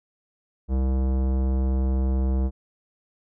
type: tone with tanh clipping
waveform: sine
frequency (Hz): 65.41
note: C2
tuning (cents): 0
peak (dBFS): -22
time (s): 0.68-2.51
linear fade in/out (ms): 50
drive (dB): 18
effects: none